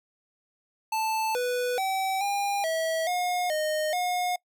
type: tone with pitch steps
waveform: square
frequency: 880 / 493.6 / 767 / 805 / 648 / 718 / 616 / 720 Hz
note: A5 / B4 / G5 / G5 / E5 / F5 / D#5 / F#5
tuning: 0 / -1 / -38 / +46 / -30 / +48 / -17 / -47 cents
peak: -26 dBFS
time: 0.92-4.36 s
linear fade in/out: 5 ms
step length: 430 ms
effects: noise-tail reverb RT60 0.1 s tail -24 dB re dry